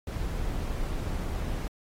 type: noise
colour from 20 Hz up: brown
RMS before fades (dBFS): -31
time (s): 0.07-1.68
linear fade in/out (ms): 2
effects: AAC 48 kbps